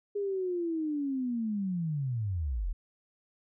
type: linear sweep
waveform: sine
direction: down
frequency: 411.8 to 34.65 Hz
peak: -29 dBFS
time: 0.15-2.73 s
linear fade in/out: 10 ms
effects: none